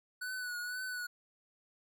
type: tone with vibrato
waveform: square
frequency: 1480 Hz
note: F#6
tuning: in tune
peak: -38 dBFS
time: 0.21-1.07 s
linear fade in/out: 10 ms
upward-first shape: triangle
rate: 2 Hz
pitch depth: 47 cents each way
effects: none